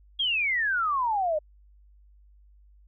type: exponential sweep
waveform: sine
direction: down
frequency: 3329 to 592 Hz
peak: -23 dBFS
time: 0.19-1.39 s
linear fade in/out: 10 ms
effects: added 50 Hz sine -53 dBFS peak until 2.87 s